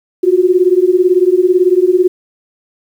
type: beating tone pair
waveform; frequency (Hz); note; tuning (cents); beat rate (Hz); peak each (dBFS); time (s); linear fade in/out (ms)
sine; 355.1 / 373.1; F4 / F#4; +29 / +14; 18; -10; 0.23-2.08; 10
effects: 7-bit